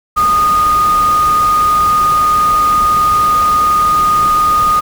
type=tone in noise; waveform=sine; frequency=1231 Hz; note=D#6; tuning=19 cents flat; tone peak=-8 dBFS; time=0.16-4.81 s; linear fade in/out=20 ms; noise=pink; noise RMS=-24 dBFS; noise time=0.16-4.81 s; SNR=+13 dB; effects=none